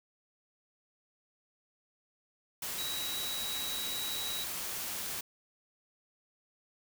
sine tone in noise, 3876 Hz, B7, 33 cents flat, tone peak -37 dBFS, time 2.78-4.44 s, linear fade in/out 5 ms, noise white, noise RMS -38 dBFS, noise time 2.62-5.21 s, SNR -2 dB, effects none

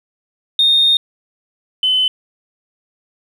sine tone pair in turn, 3678 / 3034 Hz, A#7 / F#7, -24 / +43 cents, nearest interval minor third, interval 333 cents, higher first, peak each -8 / -11 dBFS, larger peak first, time 0.59-0.97 / 1.83-2.08 s, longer first, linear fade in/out 2 ms, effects tanh soft clip ceiling -5 dBFS + 8-bit

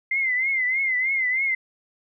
sine tone with vibrato, 2078 Hz, C7, 12 cents flat, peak -20 dBFS, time 0.11-1.55 s, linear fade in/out 5 ms, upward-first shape triangle, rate 3.2 Hz, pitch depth 100 cents each way, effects none

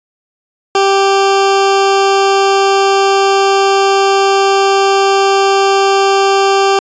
20% pulse tone, 391.9 Hz, G4, in tune, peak -3 dBFS, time 0.75-6.79 s, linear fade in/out 2 ms, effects resampled to 16000 Hz

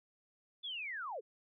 sine linear sweep, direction down, 3520 to 376.4 Hz, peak -39 dBFS, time 0.63-1.21 s, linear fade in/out 20 ms, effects none

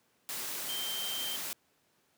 sine tone in noise, 3136 Hz, G7, in tune, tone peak -36 dBFS, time 0.69-1.36 s, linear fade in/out 0 ms, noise white, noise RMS -38 dBFS, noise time 0.29-1.53 s, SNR -1 dB, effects pink hiss -71 dBFS RMS until 2.17 s + high-pass 150 Hz 12 dB/octave

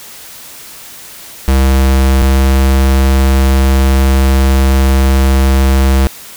square tone pair in turn, 66.5 / 66.77 Hz, C2 / C2, +29 / +36 cents, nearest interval unison, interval 7 cents, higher second, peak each -7 dBFS, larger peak neither, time 1.48-2.22 / 2.22-6.07 s, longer second, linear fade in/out 0 ms, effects white hiss -32 dBFS RMS until 6.36 s

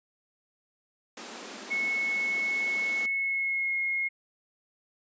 pink high-pass noise, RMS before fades -42 dBFS, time 1.17-3.06 s, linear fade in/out 2 ms, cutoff 190 Hz, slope 96 dB/octave
sine tone with pitch glide, 2195 to 2155 Hz, C#7 to C#7, -18 to -49 cents, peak -26 dBFS, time 1.7-4.09 s, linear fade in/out 20 ms, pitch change -31 cents, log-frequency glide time 3.12-3.77 s
effects resampled to 16000 Hz

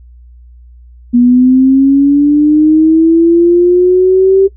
sine linear sweep, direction up, 240 to 390 Hz, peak -3 dBFS, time 1.13-4.48 s, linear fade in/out 20 ms, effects noise-tail reverb RT60 0.1 s tail -17 dB re dry + added 60 Hz sine -34 dBFS peak until 4.56 s

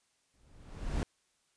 brown noise with exponential growth, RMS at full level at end -29 dBFS, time 0.34-1.03 s, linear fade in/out 0 ms, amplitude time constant 150 ms, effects white hiss -74 dBFS RMS until 1.56 s + resampled to 22050 Hz

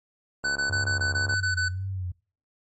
click train, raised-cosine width 1 ms, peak -23 dBFS, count 64, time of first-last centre 0.44-1.339 s, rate 70.1 Hz
square tone bursts, 1500 Hz, F#6, 23 cents sharp, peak -24 dBFS, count 9, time 0.44-1.688 s, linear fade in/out 10 ms, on 120 ms, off 21 ms
sine tone with vibrato, 92.5 Hz, F#2, in tune, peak -28 dBFS, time 0.69-2.12 s, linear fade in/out 10 ms, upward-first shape sine, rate 1.9 Hz, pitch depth 77 cents each way
effects noise-tail reverb RT60 0.4 s tail -24 dB re dry + MP3 32 kbps

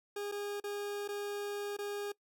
40% pulse tone with dropouts, 408.6 Hz, G#4, 28 cents flat, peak -36 dBFS, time 0.16-2.12 s, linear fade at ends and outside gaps 5 ms, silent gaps 0.316-0.321 / 0.601-0.639 / 1.078-1.087 / 1.768-1.787 s, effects noise-tail reverb RT60 0.1 s tail -22 dB re dry

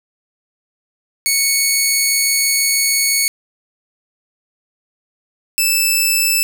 10% pulse tone pair in turn, 2217 / 2636 Hz, C#7 / E7, 0 / -1 cents, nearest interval minor third, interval 299 cents, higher second, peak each -4 dBFS, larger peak neither, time 1.26-3.28 / 5.58-6.43 s, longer first, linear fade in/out 0 ms, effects none

